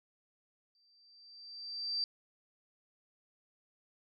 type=tone with exponential growth; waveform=sine; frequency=4676 Hz; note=D8; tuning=8 cents flat; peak=-30 dBFS; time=0.75-2.04 s; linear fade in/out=1 ms; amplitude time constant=280 ms; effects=none